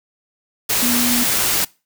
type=tone in noise; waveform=sine; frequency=242.4 Hz; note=B3; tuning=32 cents flat; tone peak=-19 dBFS; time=0.82-1.24 s; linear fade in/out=10 ms; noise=white; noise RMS=-18 dBFS; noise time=0.69-1.65 s; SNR=-4 dB; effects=noise-tail reverb RT60 0.3 s tail -23 dB re dry